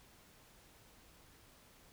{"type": "silence", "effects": ["pink hiss -63 dBFS RMS until 1.92 s"]}